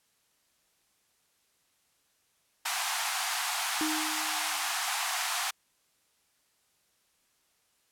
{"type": "high-pass noise", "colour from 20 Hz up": "pink", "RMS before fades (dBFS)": -31, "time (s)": [2.65, 5.51], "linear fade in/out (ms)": 10, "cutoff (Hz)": 700, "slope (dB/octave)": 96}
{"type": "tone with exponential decay", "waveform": "triangle", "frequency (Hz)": 311.1, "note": "D#4", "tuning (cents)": 0, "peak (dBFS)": -26, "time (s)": [3.81, 4.78], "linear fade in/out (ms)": 1, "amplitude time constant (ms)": 210}
{"effects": ["white hiss -71 dBFS RMS until 7.91 s", "low-pass 12000 Hz 12 dB/octave"]}